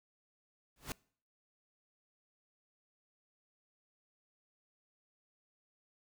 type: noise with exponential growth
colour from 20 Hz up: pink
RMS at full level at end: -36 dBFS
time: 0.76-0.92 s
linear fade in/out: 2 ms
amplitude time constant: 33 ms
effects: noise-tail reverb RT60 0.5 s tail -24 dB re dry